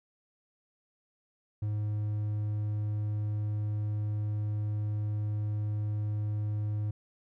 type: tone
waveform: triangle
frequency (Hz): 105.3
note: G#2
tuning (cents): +24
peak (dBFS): -27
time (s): 1.62-6.91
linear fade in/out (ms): 5
effects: none